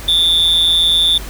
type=tone with amplitude modulation; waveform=triangle; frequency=3542 Hz; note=A7; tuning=11 cents sharp; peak=-5 dBFS; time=0.08-1.18 s; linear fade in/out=5 ms; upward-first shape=sine; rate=168 Hz; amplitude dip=75%; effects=added 50 Hz sine -28 dBFS peak until 1.29 s + pink hiss -32 dBFS RMS until 1.29 s